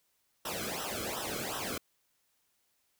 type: noise with flanger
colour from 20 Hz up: pink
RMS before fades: -37 dBFS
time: 0.45-1.78 s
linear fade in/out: 5 ms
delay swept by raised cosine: 0.44 to 1.11 ms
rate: 2.7 Hz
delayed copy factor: -0.95
effects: white hiss -75 dBFS RMS until 2.99 s